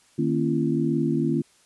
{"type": "tone cluster", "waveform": "sine", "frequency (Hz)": [153.9, 231.4, 273.5, 338.1], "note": ["D#3", "A#3", "C#4", "E4"], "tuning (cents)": [-19, -13, -23, 44], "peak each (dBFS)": -26, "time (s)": [0.18, 1.42], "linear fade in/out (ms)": 10, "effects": ["white hiss -59 dBFS RMS until 1.65 s", "resampled to 24000 Hz"]}